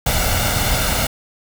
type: noise with comb filter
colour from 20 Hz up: pink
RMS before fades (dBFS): -18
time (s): 0.06-1.07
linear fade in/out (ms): 5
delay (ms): 1.4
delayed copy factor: +0.6
effects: none